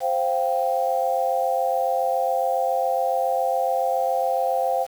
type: chord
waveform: sine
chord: C suspended fourth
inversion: none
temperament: just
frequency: 523.3 / 697.7 / 784.9 Hz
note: C5 / F5 / G5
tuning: 0 / -2 / +2 cents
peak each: -24 dBFS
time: 0-4.87 s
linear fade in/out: 50 ms
effects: 7-bit